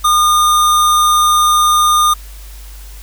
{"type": "tone", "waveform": "square", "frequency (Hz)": 1216, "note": "D#6", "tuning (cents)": -40, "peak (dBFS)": -9, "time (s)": [0.04, 2.14], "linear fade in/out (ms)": 10, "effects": ["added 50 Hz sine -30 dBFS peak until 3.02 s", "white hiss -40 dBFS RMS until 3.02 s"]}